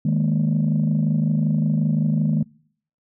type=chord; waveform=sine; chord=D# suspended fourth; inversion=none; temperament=equal; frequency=155.56 / 207.7 / 233.1 Hz; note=D#3 / G#3 / A#3; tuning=0 / 0 / 0 cents; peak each=-18 / -21 / -23 dBFS; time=0.05-2.43 s; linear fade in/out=5 ms; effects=noise-tail reverb RT60 0.6 s tail -25 dB re dry + tanh soft clip ceiling -12 dBFS